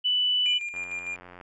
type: tone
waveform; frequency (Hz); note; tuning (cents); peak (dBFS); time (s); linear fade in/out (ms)
sine; 2979; F#7; +11; -21; 0.04-0.59; 20
type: tone with tremolo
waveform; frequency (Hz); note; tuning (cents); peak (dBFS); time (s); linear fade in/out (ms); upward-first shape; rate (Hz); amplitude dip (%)
triangle; 2403; D7; +39; -28; 0.46-1.16; 0; square; 6.6; 50
type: click train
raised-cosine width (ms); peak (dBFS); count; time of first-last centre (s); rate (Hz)
0.5; -30; 61; 0.74-1.412; 89.3
effects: resampled to 24000 Hz